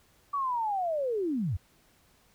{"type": "linear sweep", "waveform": "sine", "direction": "down", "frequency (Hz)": [1155, 72.8], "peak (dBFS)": -27, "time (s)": [0.33, 1.57], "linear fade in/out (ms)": 10, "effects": ["pink hiss -64 dBFS RMS until 2.34 s"]}